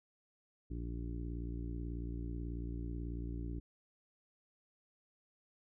harmonic tone, 58.27 Hz, A#1, in tune, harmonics 1 / 2 / 3 / 4 / 5 / 6 / 7, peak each -40 / -46 / -49 / -57 / -47 / -53 / -59 dBFS, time 0.7-3.6 s, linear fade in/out 10 ms, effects none

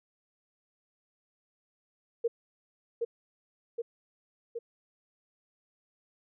sine tone with echo, 466.2 Hz, A#4, in tune, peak -24 dBFS, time 2.24-2.28 s, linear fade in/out 10 ms, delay 770 ms, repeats 3, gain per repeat -3 dB, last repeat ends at 4.59 s, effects none

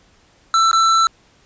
square tone with dropouts, 1333 Hz, E6, 19 cents sharp, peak -12 dBFS, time 0.54-1.07 s, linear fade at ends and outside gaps 1 ms, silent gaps 0.714-0.73 s, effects pink hiss -54 dBFS RMS until 1.45 s + resampled to 16000 Hz

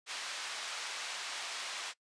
white band-pass noise, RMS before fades -41 dBFS, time 0.06-1.94 s, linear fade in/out 50 ms, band 790 to 4800 Hz, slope 12 dB/octave, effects noise-tail reverb RT60 0.1 s tail -21 dB re dry + resampled to 22050 Hz

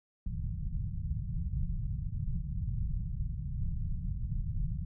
pink low-pass noise, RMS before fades -34 dBFS, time 0.26-4.85 s, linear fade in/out 5 ms, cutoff 170 Hz, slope 48 dB/octave, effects none

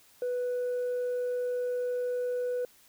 sine tone, 493.9 Hz, B4, in tune, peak -26 dBFS, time 0.22-2.65 s, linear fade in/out 2 ms, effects tanh soft clip ceiling -27 dBFS + white hiss -60 dBFS RMS until 2.88 s

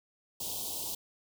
white band-stop noise, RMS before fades -37 dBFS, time 0.4-0.95 s, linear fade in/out 5 ms, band 980 to 3000 Hz, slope 48 dB/octave, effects none

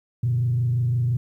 sine tone with frequency modulation, 121 Hz, B2, 35 cents flat, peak -18 dBFS, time 0.23-1.17 s, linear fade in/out 5 ms, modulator 25.8 Hz, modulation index 0.46, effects tanh soft clip ceiling -14 dBFS + 10-bit

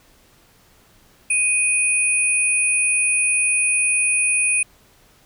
sine tone pair together, 2489 / 9409 Hz, D#7 / D9, 0 / +2 cents, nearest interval octave + major seventh, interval 2302 cents, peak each -18 / -19 dBFS, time 1.3-4.63 s, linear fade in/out 5 ms, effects pink hiss -54 dBFS RMS until 5.25 s

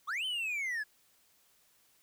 triangle linear two-way sweep, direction up then down, 1047 to 3109 to 1651 Hz, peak -31 dBFS, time 0.07-0.84 s, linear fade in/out 20 ms, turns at 0.25 s, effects white hiss -68 dBFS RMS until 2.02 s

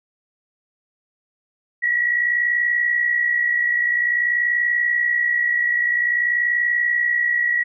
sine tone with amplitude modulation, 1924 Hz, B6, 46 cents flat, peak -14 dBFS, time 1.82-7.64 s, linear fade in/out 20 ms, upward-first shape sine, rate 60.5 Hz, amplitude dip 55%, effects none

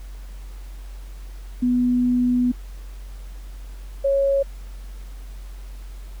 sine tone pair in turn, 246.9 / 551.9 Hz, B3 / C#5, 0 / -8 cents, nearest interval octave + major second, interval 1392 cents, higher second, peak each -16 / -16 dBFS, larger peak neither, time 1.62-2.52 / 4.04-4.43 s, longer first, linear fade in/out 10 ms, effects added 46 Hz sine -33 dBFS peak until 6.2 s + pink hiss -51 dBFS RMS until 6.2 s

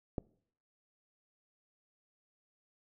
click, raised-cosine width 2 ms, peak -21 dBFS, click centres 0.182 s, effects noise-tail reverb RT60 0.6 s tail -23 dB re dry

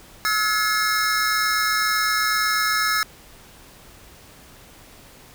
square tone cluster, 1293 / 1421 / 1699 / 2141 / 5340 Hz, E6 / F6 / G#6 / C7 / E8, -34 / +30 / +39 / +39 / +22 cents, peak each -24 / -29 / -25 / -29 / -27 dBFS, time 0.25-3.03 s, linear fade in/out 0 ms, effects pink hiss -47 dBFS RMS until 5.34 s

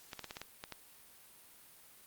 clicks, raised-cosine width 0.2 ms, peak -25 dBFS, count 8, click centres 0.132 / 0.193 / 0.243 / 0.309 / 0.369 / 0.416 / 0.639 / 0.723 s, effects white hiss -59 dBFS RMS until 2.06 s + Opus 48 kbps

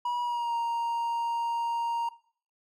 triangle tone with pitch glide, 967 to 933.5 Hz, B5 to A#5, -37 to +2 cents, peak -25 dBFS, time 0.05-2.09 s, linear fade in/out 5 ms, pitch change -61 cents, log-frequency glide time 0.22-0.55 s, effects noise-tail reverb RT60 0.5 s tail -18 dB re dry

